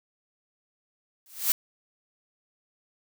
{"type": "noise with exponential growth", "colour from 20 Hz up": "blue", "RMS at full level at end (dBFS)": -19, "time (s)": [1.26, 1.52], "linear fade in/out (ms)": 1, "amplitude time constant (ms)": 56, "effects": []}